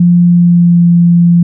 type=tone with pitch glide; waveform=sine; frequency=174.61 to 172.21 Hz; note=F3 to F3; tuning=0 to -24 cents; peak=-3 dBFS; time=0-1.43 s; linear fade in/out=5 ms; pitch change=-24 cents; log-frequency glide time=0.24-0.87 s; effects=none